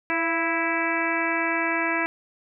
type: harmonic tone with a mistuned harmonic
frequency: 329.6 Hz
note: E4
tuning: in tune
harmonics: 1 / 2 / 3 / 4 / 5 / 6 / 7 / 8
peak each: -29 / -31 / -30 / -33 / -29 / -30 / -29 / -35 dBFS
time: 0.1-2.06 s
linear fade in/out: 0 ms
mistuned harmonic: 2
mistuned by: +38 cents
effects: none